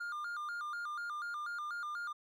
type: tone with vibrato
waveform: triangle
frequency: 1301 Hz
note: E6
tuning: 23 cents flat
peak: -36 dBFS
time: 0-2.13 s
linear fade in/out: 10 ms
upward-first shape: square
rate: 4.1 Hz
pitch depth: 140 cents each way
effects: none